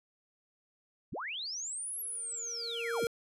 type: linear two-way sweep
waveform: sine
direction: up then down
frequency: 33.62 to 11460 to 38.39 Hz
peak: -36 dBFS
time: 1.12-3.05 s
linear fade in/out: 10 ms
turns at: 2 s
type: tone with exponential growth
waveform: square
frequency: 465.5 Hz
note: A#4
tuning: 2 cents flat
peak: -29 dBFS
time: 1.96-3.07 s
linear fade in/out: 1 ms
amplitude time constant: 240 ms
effects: resampled to 32000 Hz